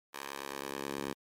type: tone with high-pass filter sweep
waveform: 10% pulse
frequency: 69.3 Hz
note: C#2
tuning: in tune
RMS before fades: -40 dBFS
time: 0.13-1.14 s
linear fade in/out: 20 ms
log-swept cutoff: 890 to 250 Hz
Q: 0.8
effects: MP3 96 kbps